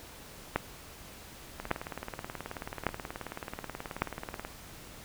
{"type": "two click trains", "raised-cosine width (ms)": 0.5, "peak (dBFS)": [-22, -11], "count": [54, 4], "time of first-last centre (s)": [[1.6, 4.449], [0.56, 4.02]], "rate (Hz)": [18.6, 0.867], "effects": ["pink hiss -49 dBFS RMS until 5.04 s"]}